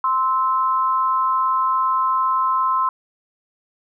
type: tone pair together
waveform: sine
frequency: 1043.5 / 1306 Hz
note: C6 / E6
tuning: -5 / -17 cents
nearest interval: major third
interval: 388 cents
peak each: -17 / -22 dBFS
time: 0.04-2.89 s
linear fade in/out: 2 ms
effects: none